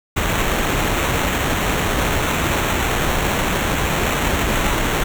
pink noise with sample-and-hold, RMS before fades -19 dBFS, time 0.16-5.04 s, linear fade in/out 10 ms, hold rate 4900 Hz, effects none

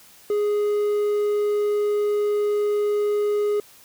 triangle tone, 415.3 Hz, G#4, in tune, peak -17 dBFS, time 0.3-3.6 s, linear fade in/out 2 ms, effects white hiss -50 dBFS RMS until 3.84 s

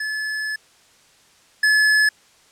square tone pair in turn, 1723 / 1716.1 Hz, A6 / A6, -37 / -44 cents, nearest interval unison, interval 7 cents, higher first, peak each -24 / -14 dBFS, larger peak second, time 0-0.56 / 1.63-2.09 s, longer first, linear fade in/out 5 ms, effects white hiss -54 dBFS RMS until 2.51 s + low-pass 8000 Hz 12 dB/octave

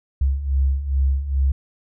sine beating tone pair, 66.2 / 68.6 Hz, C2 / C#2, +21 / -17 cents, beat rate 2.4 Hz, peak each -23 / -18 dBFS, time 0.21-1.52 s, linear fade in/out 5 ms, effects none

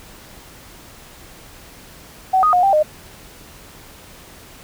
sine tone with pitch steps, 755 / 1243 / 719 / 785 / 611 Hz, F#5 / D#6 / F#5 / G5 / D#5, +35 / -2 / -50 / +2 / -32 cents, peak -11 dBFS, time 2.33-2.83 s, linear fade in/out 10 ms, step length 100 ms, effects pink hiss -42 dBFS RMS until 4.63 s

